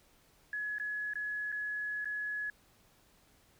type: tone with dropouts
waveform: sine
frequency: 1692 Hz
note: G#6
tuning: 32 cents sharp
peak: -34 dBFS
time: 0.53-2.5 s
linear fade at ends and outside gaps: 2 ms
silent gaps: 0.784-0.798 / 1.136-1.155 / 1.519-1.524 / 2.046-2.055 s
effects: pink hiss -66 dBFS RMS until 3.59 s